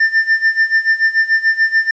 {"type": "tone with tremolo", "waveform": "triangle", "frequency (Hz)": 1790, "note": "A6", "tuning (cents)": 29, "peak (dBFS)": -6, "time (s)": [0, 1.91], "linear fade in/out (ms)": 5, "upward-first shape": "sine", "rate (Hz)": 6.9, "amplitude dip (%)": 85, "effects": ["resampled to 16000 Hz", "8-bit"]}